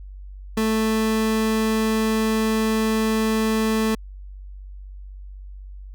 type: tone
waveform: 30% pulse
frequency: 220 Hz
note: A3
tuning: in tune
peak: -16 dBFS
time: 0.57-3.95 s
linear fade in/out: 5 ms
effects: added 48 Hz sine -35 dBFS peak until 5.94 s